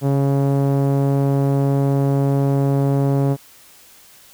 sawtooth tone with low-pass filter, 138.59 Hz, C#3, in tune, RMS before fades -17 dBFS, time 0.01-3.37 s, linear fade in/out 50 ms, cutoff 640 Hz, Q 0.95, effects white hiss -47 dBFS RMS until 4.33 s

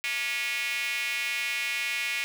square tone with high-pass filter, 129.1 Hz, C3, 23 cents flat, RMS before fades -30 dBFS, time 0.04-2.24 s, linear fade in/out 0 ms, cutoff 2300 Hz, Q 5, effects none

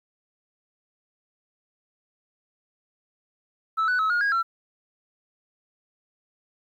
sine tone with pitch steps, 1311 / 1488 / 1290 / 1432 / 1639 / 1352 Hz, E6 / F#6 / E6 / F6 / G#6 / E6, -10 / +9 / -38 / +43 / -23 / +43 cents, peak -18 dBFS, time 3.77-4.43 s, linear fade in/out 20 ms, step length 110 ms, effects tanh soft clip ceiling -19 dBFS + 10-bit

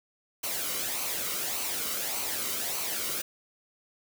white noise with flanger, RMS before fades -32 dBFS, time 0.43-3.22 s, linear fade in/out 10 ms, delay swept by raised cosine 0.57 to 1.19 ms, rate 1.7 Hz, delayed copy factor -0.55, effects none

